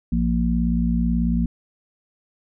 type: harmonic tone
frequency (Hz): 58.27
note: A#1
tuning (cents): 0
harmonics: 1 / 3 / 4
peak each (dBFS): -22 / -22 / -22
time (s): 0.12-1.46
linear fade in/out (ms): 5
effects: none